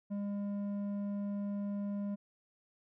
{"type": "tone with low-pass filter", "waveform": "square", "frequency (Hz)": 202.4, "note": "G#3", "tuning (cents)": -44, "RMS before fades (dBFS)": -37, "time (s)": [0.1, 2.16], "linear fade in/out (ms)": 20, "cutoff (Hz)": 540, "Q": 0.68, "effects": []}